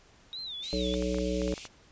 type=tone with vibrato; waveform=sine; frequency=3755 Hz; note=A#7; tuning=12 cents sharp; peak=-36 dBFS; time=0.33-0.95 s; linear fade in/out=0 ms; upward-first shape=sine; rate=3.1 Hz; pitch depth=170 cents each way
type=high-pass noise; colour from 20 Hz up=pink; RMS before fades=-44 dBFS; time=0.62-1.68 s; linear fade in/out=20 ms; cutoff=2200 Hz; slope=96 dB/octave
type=harmonic tone; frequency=61.9 Hz; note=B1; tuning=5 cents sharp; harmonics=1 / 3 / 5 / 7 / 9; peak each=-34 / -34 / -34 / -34 / -34 dBFS; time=0.73-1.54 s; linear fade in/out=0 ms
type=clicks; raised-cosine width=0.5 ms; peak=-27 dBFS; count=9; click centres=0.94 / 1.024 / 1.145 / 1.185 / 1.418 / 1.479 / 1.525 / 1.579 / 1.653 s
effects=pink hiss -59 dBFS RMS until 1.91 s + resampled to 16000 Hz